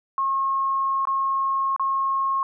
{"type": "tone with dropouts", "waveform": "sine", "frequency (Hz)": 1082, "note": "C#6", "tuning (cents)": -42, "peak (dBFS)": -20, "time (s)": [0.18, 2.43], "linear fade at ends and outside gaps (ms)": 1, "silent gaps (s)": [[1.053, 1.072], [1.763, 1.796]], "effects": []}